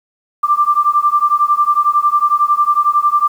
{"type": "beating tone pair", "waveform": "sine", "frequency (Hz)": [1177, 1188], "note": ["D6", "D6"], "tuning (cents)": [3, 20], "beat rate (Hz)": 11, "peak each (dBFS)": -13, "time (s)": [0.43, 3.28], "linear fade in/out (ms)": 10, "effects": ["7-bit"]}